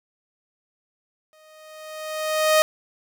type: tone with exponential growth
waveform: sawtooth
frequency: 622.3 Hz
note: D#5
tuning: in tune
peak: -9 dBFS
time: 1.33-2.62 s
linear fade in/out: 0 ms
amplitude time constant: 280 ms
effects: none